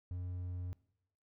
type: tone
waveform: triangle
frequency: 89.8 Hz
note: F2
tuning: 49 cents sharp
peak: -36 dBFS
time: 0.11-0.73 s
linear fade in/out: 0 ms
effects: noise-tail reverb RT60 0.8 s tail -22 dB re dry